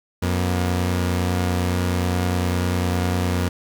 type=tone pair together; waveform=sawtooth; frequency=89.78 / 239 Hz; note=F2 / A#3; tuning=+48 / +43 cents; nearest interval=octave + perfect fourth; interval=1695 cents; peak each=-16 / -23 dBFS; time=0.22-3.49 s; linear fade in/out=10 ms; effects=none